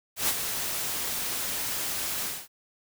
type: noise with ADSR envelope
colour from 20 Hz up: white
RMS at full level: -24 dBFS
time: 0.16-2.48 s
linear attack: 120 ms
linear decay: 56 ms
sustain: -7 dB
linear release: 230 ms
effects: none